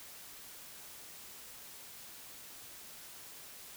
silence, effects white hiss -51 dBFS RMS until 3.76 s

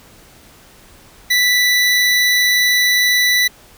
25% pulse tone, 1975.5 Hz, B6, in tune, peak -8 dBFS, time 1.3-3.48 s, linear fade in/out 10 ms, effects pink hiss -45 dBFS RMS until 3.77 s

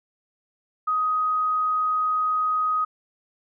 sine tone, 1254 Hz, D#6, 13 cents sharp, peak -20 dBFS, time 0.87-2.85 s, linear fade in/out 10 ms, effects none

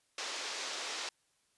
white band-pass noise, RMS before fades -40 dBFS, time 0.18-1.09 s, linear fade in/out 2 ms, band 340 to 6200 Hz, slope 24 dB/octave, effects white hiss -74 dBFS RMS until 1.57 s + resampled to 24000 Hz

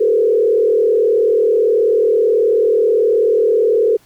sine tone with frequency modulation, 445.9 Hz, A4, 23 cents sharp, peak -10 dBFS, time 0-3.97 s, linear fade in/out 10 ms, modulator 38.5 Hz, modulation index 1.2, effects pink hiss -52 dBFS RMS until 4.05 s

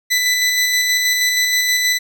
20% pulse tone with tremolo, 1993 Hz, B6, 15 cents sharp, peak -8 dBFS, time 0.1-1.99 s, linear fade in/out 20 ms, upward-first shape square, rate 6.3 Hz, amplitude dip 25%, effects none

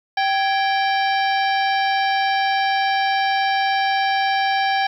harmonic tone with a mistuned harmonic, 781 Hz, G5, 7 cents flat, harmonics 1 / 2 / 3 / 4 / 5 / 6 / 7, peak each -18 / -24 / -28 / -30 / -32 / -34 / -35 dBFS, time 0.17-4.87 s, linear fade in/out 5 ms, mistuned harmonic 2, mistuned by +110 cents, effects 9-bit

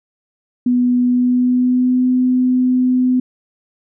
sine tone with pitch glide, 246.8 to 253 Hz, B3 to B3, -1 to +42 cents, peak -11 dBFS, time 0.66-3.2 s, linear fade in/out 5 ms, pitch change +43 cents, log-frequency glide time 1.04-2.07 s, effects none

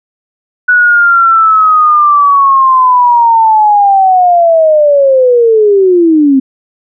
sine linear sweep, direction down, 1480 to 260.1 Hz, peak -3 dBFS, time 0.68-6.4 s, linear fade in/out 10 ms, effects none

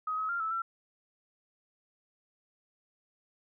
sine tone with pitch steps, 1261 / 1279 / 1390 / 1309 / 1351 Hz, D#6 / D#6 / F6 / E6 / E6, +23 / +47 / -9 / -13 / +42 cents, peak -30 dBFS, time 0.07-0.62 s, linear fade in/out 5 ms, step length 110 ms, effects none

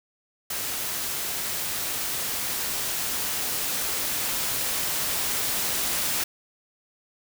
white noise with level ramp, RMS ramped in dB -30 to -26 dBFS, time 0.5-6.24 s, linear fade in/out 5 ms, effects none

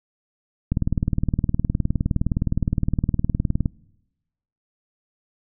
click train, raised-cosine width 5 ms, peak -8 dBFS, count 58, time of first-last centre 0.72-3.658 s, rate 19.4 Hz, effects noise-tail reverb RT60 1.0 s tail -25 dB re dry

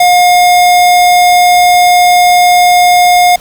square tone, 714 Hz, F5, 38 cents sharp, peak -4 dBFS, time 0-3.36 s, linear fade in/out 5 ms, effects pink hiss -35 dBFS RMS until 3.4 s + Opus 48 kbps

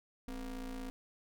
square ring-modulated tone, 116.54 Hz, A#2, in tune, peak -38 dBFS, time 0.28-0.9 s, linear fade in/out 0 ms, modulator 145 Hz, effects none

